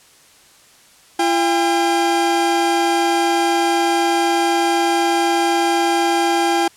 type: tone pair together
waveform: 40% pulse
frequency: 340 / 804 Hz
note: F4 / G5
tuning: -46 / +44 cents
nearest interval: octave + minor third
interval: 1490 cents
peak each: -17 / -16 dBFS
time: 1.19-6.68 s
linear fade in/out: 5 ms
effects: white hiss -49 dBFS RMS until 6.76 s + low-pass 10000 Hz 12 dB/octave